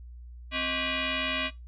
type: tone with frequency modulation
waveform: sine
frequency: 261.6 Hz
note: C4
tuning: in tune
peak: -27 dBFS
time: 0.51-1.51 s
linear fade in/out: 50 ms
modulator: 444 Hz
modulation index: 7.1
effects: noise-tail reverb RT60 0.2 s tail -19 dB re dry + added 60 Hz sine -42 dBFS peak until 1.67 s